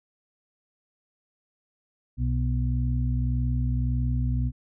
harmonic tone, 61.74 Hz, B1, in tune, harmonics 1 / 2 / 4, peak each -25 / -26 / -33 dBFS, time 2.17-4.52 s, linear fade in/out 50 ms, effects none

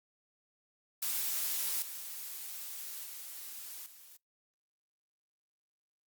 blue noise with level steps, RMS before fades -34 / -43 / -45 / -55 dBFS, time 1.02-4.17 s, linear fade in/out 5 ms, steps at 1.82 / 3.04 / 3.86 s, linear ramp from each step 2 ms, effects noise-tail reverb RT60 0.2 s tail -26 dB re dry + Opus 48 kbps

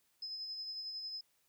sine tone with tremolo, 5100 Hz, D#8, 42 cents sharp, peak -39 dBFS, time 0.22-1.21 s, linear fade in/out 5 ms, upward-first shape sine, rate 11 Hz, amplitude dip 35%, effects white hiss -75 dBFS RMS until 1.48 s

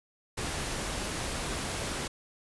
pink noise, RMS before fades -34 dBFS, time 0.37-2.08 s, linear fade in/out 10 ms, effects resampled to 24000 Hz

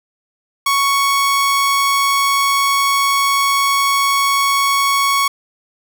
sawtooth tone, 1111 Hz, C#6, 4 cents sharp, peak -9 dBFS, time 0.66-5.28 s, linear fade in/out 5 ms, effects none

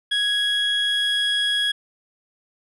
triangle tone pair together, 1661.2 / 3322 Hz, G#6 / G#7, 0 / 0 cents, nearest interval octave, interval 1200 cents, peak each -22 / -18 dBFS, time 0.11-1.72 s, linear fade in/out 10 ms, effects tanh soft clip ceiling -12 dBFS + resampled to 32000 Hz

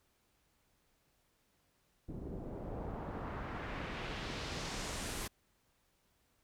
pink noise with low-pass filter sweep, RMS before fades -42 dBFS, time 2.08-5.28 s, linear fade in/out 10 ms, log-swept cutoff 310 to 12000 Hz, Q 1.2, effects pink hiss -75 dBFS RMS until 6.43 s

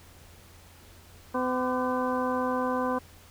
harmonic tone with a mistuned harmonic, 253.7 Hz, B3, 47 cents sharp, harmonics 1 / 2 / 3 / 4 / 5 / 6, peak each -30 / -30 / -36 / -31 / -37 / -39 dBFS, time 1.34-2.99 s, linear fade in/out 10 ms, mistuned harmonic 5, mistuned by -120 cents, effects added 86 Hz sine -54 dBFS peak until 3.3 s + pink hiss -54 dBFS RMS until 3.3 s

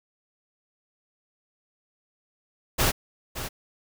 pink noise with echo, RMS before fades -22 dBFS, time 2.78-2.92 s, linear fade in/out 20 ms, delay 570 ms, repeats 1, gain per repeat -11 dB, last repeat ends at 3.49 s, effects none

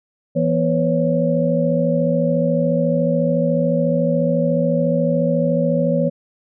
sine tone cluster, 166.6 / 243.4 / 503 / 557 Hz, E3 / B3 / B4 / C#5, +19 / -25 / +32 / +8 cents, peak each -19 / -21 / -24 / -19 dBFS, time 0.35-6.1 s, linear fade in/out 20 ms, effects none

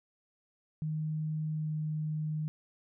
sine tone with pitch glide, 155.2 to 154.13 Hz, D#3 to D#3, -4 to -16 cents, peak -31 dBFS, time 0.82-2.48 s, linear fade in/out 0 ms, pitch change -12 cents, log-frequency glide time 1.52-1.73 s, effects none

